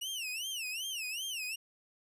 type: tone with vibrato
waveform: sawtooth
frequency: 2812 Hz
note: F7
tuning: 11 cents sharp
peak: -33 dBFS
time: 0.01-1.56 s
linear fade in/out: 10 ms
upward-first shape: sine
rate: 2.6 Hz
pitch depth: 220 cents each way
effects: resampled to 32000 Hz